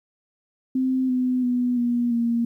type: tone with pitch steps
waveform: sine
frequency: 259.7 / 253 / 246.5 / 240.2 / 234.1 Hz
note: C4 / B3 / B3 / B3 / A#3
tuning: -13 / +42 / -3 / -48 / +8 cents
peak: -19 dBFS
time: 0.75-2.45 s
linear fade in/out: 5 ms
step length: 340 ms
effects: 10-bit